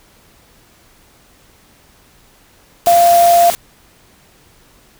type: tone in noise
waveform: sine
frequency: 691 Hz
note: F5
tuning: 19 cents flat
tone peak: -6 dBFS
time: 2.87-3.5 s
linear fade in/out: 0 ms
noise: white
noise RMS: -21 dBFS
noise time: 2.86-3.55 s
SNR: +12 dB
effects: pink hiss -49 dBFS RMS until 4.99 s